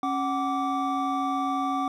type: tone cluster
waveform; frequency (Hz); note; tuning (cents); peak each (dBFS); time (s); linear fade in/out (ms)
triangle; 273.9 / 748 / 1166; C#4 / F#5 / D6; -21 / +19 / -13; -27; 0.03-1.88; 2
effects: none